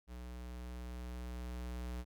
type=tone with level ramp; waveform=square; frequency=61.1 Hz; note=B1; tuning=18 cents flat; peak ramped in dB=-46 to -40 dBFS; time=0.07-2.05 s; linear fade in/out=50 ms; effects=none